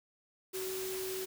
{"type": "tone in noise", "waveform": "sine", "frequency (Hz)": 377.1, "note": "F#4", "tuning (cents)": 33, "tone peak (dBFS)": -37, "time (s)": [0.53, 1.26], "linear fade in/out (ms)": 20, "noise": "white", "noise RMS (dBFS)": -42, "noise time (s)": [0.53, 1.26], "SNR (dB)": 2, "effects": []}